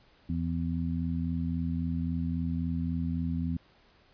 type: harmonic tone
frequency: 83.7 Hz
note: E2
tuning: 27 cents sharp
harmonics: 1 / 2 / 3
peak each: -33 / -32 / -33 dBFS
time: 0.29-3.57 s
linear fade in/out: 5 ms
effects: pink hiss -62 dBFS RMS until 4.13 s + resampled to 11025 Hz